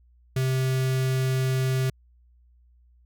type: tone with notch filter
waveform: square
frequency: 130.81 Hz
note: C3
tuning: in tune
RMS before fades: -24 dBFS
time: 0.36-1.9 s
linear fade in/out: 5 ms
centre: 870 Hz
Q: 1.5
effects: added 60 Hz sine -55 dBFS peak until 3.05 s